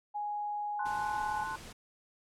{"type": "tone with pitch glide", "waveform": "sine", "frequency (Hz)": [830.6, 842.7], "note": ["G#5", "G#5"], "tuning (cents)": [0, 25], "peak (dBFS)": -33, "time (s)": [0.14, 1.45], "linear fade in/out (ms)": 20, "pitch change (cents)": 25, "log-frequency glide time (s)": [0.83, 1.27]}
{"type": "chord", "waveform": "sine", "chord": "F# diminished", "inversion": "first", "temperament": "equal", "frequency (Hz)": [880, 1046.5, 1480], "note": ["A5", "C6", "F#6"], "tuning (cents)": [0, 0, 0], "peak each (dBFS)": [-39, -39, -40], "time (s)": [0.79, 1.56], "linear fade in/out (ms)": 5}
{"type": "noise", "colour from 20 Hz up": "pink", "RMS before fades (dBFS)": -48, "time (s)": [0.85, 1.73], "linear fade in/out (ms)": 10}
{"effects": ["low-pass 10000 Hz 12 dB/octave"]}